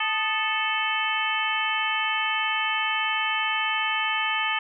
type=harmonic tone with a mistuned harmonic; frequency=438.5 Hz; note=A4; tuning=6 cents flat; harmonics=2 / 3 / 4 / 5 / 6 / 7; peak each=-30 / -30 / -30 / -30 / -30 / -30 dBFS; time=0-4.59 s; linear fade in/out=5 ms; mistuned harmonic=3; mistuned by=-98 cents; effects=none